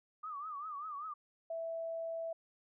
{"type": "tone with vibrato", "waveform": "sine", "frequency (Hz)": 1200, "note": "D6", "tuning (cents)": 37, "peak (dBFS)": -40, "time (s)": [0.23, 1.14], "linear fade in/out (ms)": 10, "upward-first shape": "triangle", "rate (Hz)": 5.1, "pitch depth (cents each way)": 150}
{"type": "tone", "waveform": "sine", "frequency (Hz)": 659, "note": "E5", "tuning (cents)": -1, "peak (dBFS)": -37, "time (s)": [1.5, 2.33], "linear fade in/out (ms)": 5}
{"effects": []}